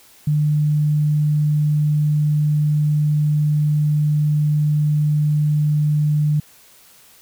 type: tone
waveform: sine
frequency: 150 Hz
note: D3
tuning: 37 cents sharp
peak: -14 dBFS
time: 0.27-6.4 s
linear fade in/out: 5 ms
effects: white hiss -49 dBFS RMS until 7.21 s